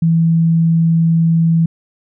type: tone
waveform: sine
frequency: 164.81 Hz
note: E3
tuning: in tune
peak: -9 dBFS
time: 0.02-1.66 s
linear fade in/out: 5 ms
effects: none